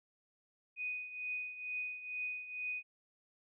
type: tone with tremolo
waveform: sine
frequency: 2489 Hz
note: D#7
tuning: in tune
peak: -35 dBFS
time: 0.76-2.83 s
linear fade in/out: 50 ms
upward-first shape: triangle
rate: 2.2 Hz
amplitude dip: 75%
effects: none